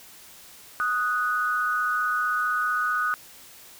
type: tone pair together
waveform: sine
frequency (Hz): 1244.5 / 1480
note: D#6 / F#6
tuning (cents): 0 / 0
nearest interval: minor third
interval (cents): 300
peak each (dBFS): -25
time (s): 0.8-3.14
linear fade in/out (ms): 0
effects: white hiss -48 dBFS RMS until 3.79 s